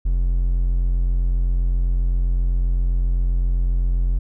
triangle tone, 43.83 Hz, F1, 7 cents sharp, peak -14 dBFS, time 0.05-4.19 s, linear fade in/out 10 ms, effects none

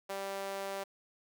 sawtooth tone with high-pass filter, 196 Hz, G3, in tune, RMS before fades -39 dBFS, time 0.09-0.84 s, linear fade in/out 10 ms, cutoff 560 Hz, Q 2, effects 10-bit

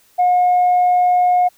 sine tone, 720 Hz, F#5, 47 cents flat, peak -9 dBFS, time 0.18-1.49 s, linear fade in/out 20 ms, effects tanh soft clip ceiling -8 dBFS + white hiss -54 dBFS RMS until 1.57 s

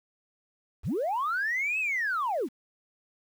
sine linear two-way sweep, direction up then down, 31.46 to 2639 to 194.2 Hz, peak -25 dBFS, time 0.83-2.49 s, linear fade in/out 50 ms, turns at 1.79 s, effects tanh soft clip ceiling -22 dBFS + 9-bit

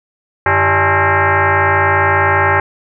sine tone with frequency modulation, 392 Hz, G4, in tune, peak -9 dBFS, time 0.46-2.6 s, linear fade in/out 2 ms, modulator 243 Hz, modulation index 6.7, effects none

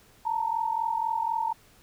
sine tone pair together, 888.3 / 932.3 Hz, A5 / A#5, +16 / 0 cents, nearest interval minor second, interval 84 cents, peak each -28 dBFS, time 0.25-1.53 s, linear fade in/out 10 ms, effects pink hiss -58 dBFS RMS until 1.82 s

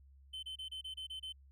triangle tone bursts, 3068 Hz, G7, 38 cents flat, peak -40 dBFS, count 8, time 0.33-1.326 s, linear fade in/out 10 ms, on 100 ms, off 28 ms, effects added 68 Hz sine -58 dBFS peak until 1.51 s

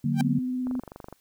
sine chord, D augmented, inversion none, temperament equal, 146.83 / 185 / 233.1 Hz, D3 / F#3 / A#3, 0 / 0 / 0 cents, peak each -26 / -30 / -26 dBFS, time 0.04-0.39 s, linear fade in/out 5 ms
sawtooth tone with exponential growth, 784 Hz, G5, in tune, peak -21 dBFS, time 0.13-0.21 s, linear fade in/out 1 ms, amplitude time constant 16 ms
sine tone with vibrato, 253.1 Hz, B3, 43 cents sharp, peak -26 dBFS, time 0.2-0.8 s, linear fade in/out 5 ms, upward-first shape square, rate 18 Hz, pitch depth 12 cents each way
click train, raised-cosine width 1 ms, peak -26 dBFS, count 12, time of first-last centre 0.67-1.126 s, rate 24.1 Hz
effects white hiss -66 dBFS RMS until 1.2 s

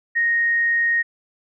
sine tone, 1864.7 Hz, A#6, in tune, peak -16 dBFS, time 0.15-1.03 s, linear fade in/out 20 ms, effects none

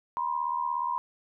sine tone pair together, 964 / 1040.9 Hz, B5 / C6, -42 / -9 cents, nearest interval minor second, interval 133 cents, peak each -29 / -31 dBFS, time 0.17-0.98 s, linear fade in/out 0 ms, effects none

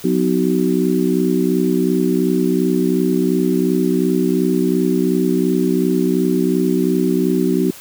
harmonic tone with a mistuned harmonic, 62.8 Hz, B1, 30 cents sharp, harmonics 3 / 4 / 5 / 6, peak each -19 / -19 / -19 / -19 dBFS, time 0.04-7.71 s, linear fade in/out 5 ms, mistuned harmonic 3, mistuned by -66 cents, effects white hiss -38 dBFS RMS until 7.8 s

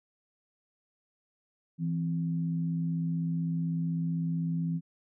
sine tone pair together, 165.73 / 261.6 Hz, E3 / C4, +10 / 0 cents, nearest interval minor sixth, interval 790 cents, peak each -28 / -38 dBFS, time 1.78-4.81 s, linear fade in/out 50 ms, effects none

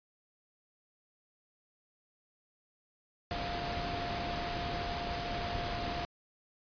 sine tone in noise, 698.5 Hz, F5, in tune, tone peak -38 dBFS, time 3.31-6.05 s, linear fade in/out 0 ms, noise pink, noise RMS -37 dBFS, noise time 3.31-6.05 s, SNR -4 dB, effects resampled to 11025 Hz

